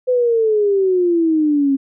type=exponential sweep; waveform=sine; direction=down; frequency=510 to 269.2 Hz; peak=-12 dBFS; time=0.07-1.77 s; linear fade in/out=20 ms; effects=none